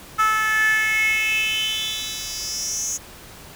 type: tone with high-pass filter sweep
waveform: 10% pulse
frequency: 434.4 Hz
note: A4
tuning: 22 cents flat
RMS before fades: -22 dBFS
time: 0.18-2.98 s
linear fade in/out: 20 ms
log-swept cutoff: 1300 to 6700 Hz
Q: 7
effects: pink hiss -42 dBFS RMS until 3.55 s